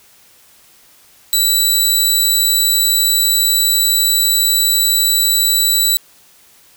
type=tone; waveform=15% pulse; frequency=3951 Hz; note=B7; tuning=in tune; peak=-4 dBFS; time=1.33-5.97 s; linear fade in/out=0 ms; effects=white hiss -48 dBFS RMS until 6.76 s